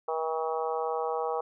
harmonic tone, 160.2 Hz, E3, 49 cents flat, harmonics 3 / 4 / 5 / 6 / 7 / 8, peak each -31 / -37 / -33 / -39 / -37 / -42 dBFS, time 0.08-1.41 s, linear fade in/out 5 ms, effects none

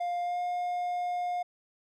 triangle tone with pitch glide, 703 to 712.4 Hz, F5 to F5, +11 to +34 cents, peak -27 dBFS, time 0-1.43 s, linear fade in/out 10 ms, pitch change +23 cents, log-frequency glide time 0.22-0.4 s, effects none

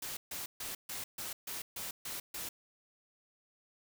white noise bursts, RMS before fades -41 dBFS, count 9, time 0.02-2.49 s, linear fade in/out 5 ms, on 150 ms, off 140 ms, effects none

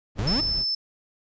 brown noise, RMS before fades -32 dBFS, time 0.15-0.65 s, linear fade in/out 50 ms
40% pulse exponential sweep, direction up, 87.7 to 330.7 Hz, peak -24 dBFS, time 0.18-0.41 s, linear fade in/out 10 ms
sine tone, 5274 Hz, E8, in tune, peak -23 dBFS, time 0.27-0.75 s, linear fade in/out 5 ms
effects resampled to 16000 Hz

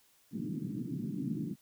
white band-pass noise, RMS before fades -37 dBFS, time 0.31-1.56 s, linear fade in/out 50 ms, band 130 to 300 Hz, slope 48 dB/octave, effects white hiss -67 dBFS RMS until 1.61 s

